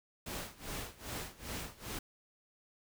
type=noise with tremolo; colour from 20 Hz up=pink; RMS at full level=-40 dBFS; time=0.26-1.99 s; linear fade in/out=5 ms; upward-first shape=sine; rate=2.5 Hz; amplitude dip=90%; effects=none